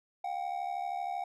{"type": "ring-modulated tone", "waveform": "triangle", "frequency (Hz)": 751, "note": "F#5", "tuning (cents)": 26, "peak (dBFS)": -28, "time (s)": [0.24, 1.24], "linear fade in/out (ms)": 5, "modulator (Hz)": 36.4, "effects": []}